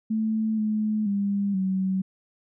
sine tone with pitch steps, 219.3 / 214.4 / 200.5 / 189.4 Hz, A3 / A3 / G3 / F#3, -6 / -45 / +39 / +41 cents, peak -22 dBFS, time 0.1-2.02 s, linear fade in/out 10 ms, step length 480 ms, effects none

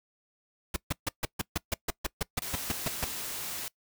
pink noise bursts, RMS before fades -29 dBFS, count 15, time 0.74-3.045 s, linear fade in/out 5 ms, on 23 ms, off 140 ms
white noise, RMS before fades -37 dBFS, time 2.42-3.68 s, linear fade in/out 0 ms
effects noise-tail reverb RT60 0.1 s tail -23 dB re dry

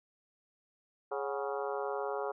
harmonic tone with a mistuned harmonic, 138.59 Hz, C#3, in tune, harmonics 3 / 4 / 5 / 6 / 7 / 8 / 9 / 10, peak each -37 / -39 / -41 / -43 / -44 / -45 / -46 / -47 dBFS, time 1.11-2.32 s, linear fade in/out 10 ms, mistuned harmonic 5, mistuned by +93 cents, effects none

